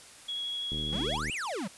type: tone with vibrato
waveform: sine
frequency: 3332 Hz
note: G#7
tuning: 5 cents sharp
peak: -32 dBFS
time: 0.28-1.17 s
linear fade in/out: 10 ms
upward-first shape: triangle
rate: 12 Hz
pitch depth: 10 cents each way
type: click train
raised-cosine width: 3 ms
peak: -26 dBFS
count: 45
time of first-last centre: 0.72-1.297 s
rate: 76.2 Hz
type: exponential two-way sweep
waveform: square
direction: up then down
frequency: 146.83 to 3038 to 166.2 Hz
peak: -33 dBFS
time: 0.92-1.68 s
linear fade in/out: 10 ms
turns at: 1.33 s
effects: white hiss -51 dBFS RMS until 1.77 s + resampled to 24000 Hz